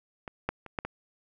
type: clicks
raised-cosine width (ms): 0.5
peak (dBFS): -23 / -13 / -28 / -15 / -19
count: 5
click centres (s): 0.278 / 0.49 / 0.663 / 0.788 / 0.85
effects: none